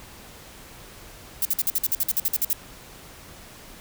violet noise bursts, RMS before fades -22 dBFS, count 14, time 1.42-2.531 s, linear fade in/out 2 ms, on 32 ms, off 51 ms, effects pink hiss -45 dBFS RMS until 3.8 s

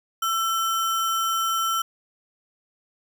sine tone with sample-and-hold, 1338 Hz, E6, 25 cents sharp, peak -21 dBFS, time 0.22-1.82 s, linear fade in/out 5 ms, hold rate 4410 Hz, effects none

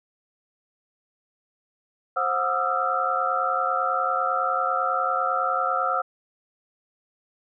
sine tone cluster, 528 / 727 / 1203 / 1291 / 1361 Hz, C5 / F#5 / D6 / E6 / F6, +16 / -31 / +41 / -37 / -45 cents, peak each -30 / -27 / -31 / -27 / -26 dBFS, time 2.16-6.02 s, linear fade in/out 10 ms, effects none

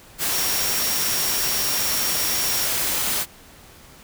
sine tone in noise, 5588 Hz, F8, in tune, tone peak -27 dBFS, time 0.3-2.69 s, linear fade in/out 50 ms, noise white, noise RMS -23 dBFS, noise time 0.18-3.26 s, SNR -7 dB, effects pink hiss -47 dBFS RMS until 4.03 s

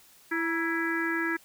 harmonic tone with a mistuned harmonic, 331.6 Hz, E4, 10 cents sharp, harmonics 1 / 3 / 4 / 5 / 6 / 7, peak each -30 / -39 / -37 / -30 / -35 / -42 dBFS, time 0.31-1.37 s, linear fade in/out 10 ms, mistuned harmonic 3, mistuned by -65 cents, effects white hiss -57 dBFS RMS until 1.44 s

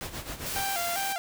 pink noise with tremolo, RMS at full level -35 dBFS, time 0.01-0.65 s, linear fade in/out 0 ms, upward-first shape sine, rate 7.5 Hz, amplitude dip 70%
white noise, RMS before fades -34 dBFS, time 0.45-1.14 s, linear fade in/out 20 ms
sawtooth tone with vibrato, 737 Hz, F#5, 7 cents flat, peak -26 dBFS, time 0.56-1.18 s, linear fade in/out 0 ms, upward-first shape square, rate 2.5 Hz, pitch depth 110 cents each way
effects none

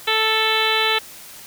harmonic tone with a mistuned harmonic, 440 Hz, A4, in tune, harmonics 1 / 2 / 3 / 4 / 5 / 6 / 7 / 8 / 9, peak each -25 / -25 / -25 / -25 / -25 / -25 / -25 / -25 / -25 dBFS, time 0.07-0.99 s, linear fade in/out 10 ms, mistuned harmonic 8, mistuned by -21 cents, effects white hiss -40 dBFS RMS until 1.46 s

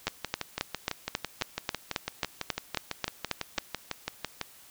two click trains, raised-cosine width 0.2 ms, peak -10 / -13 dBFS, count 14 / 27, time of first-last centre 0.07-3.584 / 0.08-4.413 s, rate 3.7 / 6 Hz, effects white hiss -54 dBFS RMS until 4.7 s

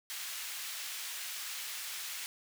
pink high-pass noise, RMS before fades -41 dBFS, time 0.1-2.26 s, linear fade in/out 0 ms, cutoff 2100 Hz, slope 12 dB/octave, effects none

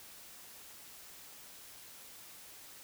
silence, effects white hiss -53 dBFS RMS until 2.83 s

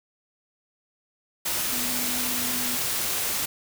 sine tone in noise, 247.4 Hz, B3, 3 cents sharp, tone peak -35 dBFS, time 1.72-2.77 s, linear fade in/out 10 ms, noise white, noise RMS -27 dBFS, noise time 1.45-3.46 s, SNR -11 dB, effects none

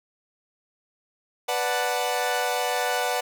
sawtooth chord, B minor seventh, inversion none, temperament equal, 493.9 / 587.3 / 740 / 880 Hz, B4 / D5 / F#5 / A5, 0 / 0 / 0 / 0 cents, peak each -25 / -27 / -23 / -28 dBFS, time 1.48-3.21 s, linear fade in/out 10 ms, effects none

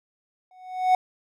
triangle tone with exponential growth, 740 Hz, F#5, in tune, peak -11 dBFS, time 0.51-0.95 s, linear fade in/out 2 ms, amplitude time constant 95 ms, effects none

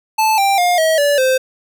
square tone with pitch steps, 874 / 787.7 / 709.9 / 639.8 / 576.6 / 519.7 Hz, A5 / G5 / F5 / D#5 / D5 / C5, -12 / +8 / +28 / +48 / -32 / -12 cents, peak -12 dBFS, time 0.18-1.38 s, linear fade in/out 10 ms, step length 200 ms, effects none

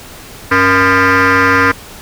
sine tone with frequency modulation, 98 Hz, G2, in tune, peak -4 dBFS, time 0.51-1.72 s, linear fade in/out 10 ms, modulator 374 Hz, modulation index 5, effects tanh soft clip ceiling -6 dBFS + pink hiss -33 dBFS RMS until 2.01 s

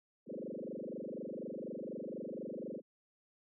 sine tone with frequency modulation, 377.1 Hz, F#4, 33 cents sharp, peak -40 dBFS, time 0.26-2.82 s, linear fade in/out 50 ms, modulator 24.1 Hz, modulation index 7.6, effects none

